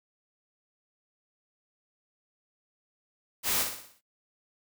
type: noise with echo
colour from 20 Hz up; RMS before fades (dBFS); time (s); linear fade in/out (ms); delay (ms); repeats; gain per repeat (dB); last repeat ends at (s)
white; -28; 3.43-3.66; 50; 59; 6; -6; 4.014
effects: noise-tail reverb RT60 0.1 s tail -17 dB re dry